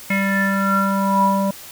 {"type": "tone with low-pass filter sweep", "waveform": "square", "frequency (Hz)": 196, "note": "G3", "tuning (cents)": 0, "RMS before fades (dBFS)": -18, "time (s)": [0.1, 1.51], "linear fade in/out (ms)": 5, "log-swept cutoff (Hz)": [2200, 800], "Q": 9.8, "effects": ["white hiss -38 dBFS RMS until 1.71 s"]}